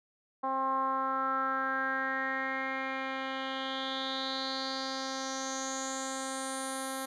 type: tone with low-pass filter sweep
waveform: 10% pulse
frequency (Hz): 265.8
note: C4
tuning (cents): +27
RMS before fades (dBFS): -34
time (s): 0.43-7.06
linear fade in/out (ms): 10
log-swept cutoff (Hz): 950 to 11000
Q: 5.5
effects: none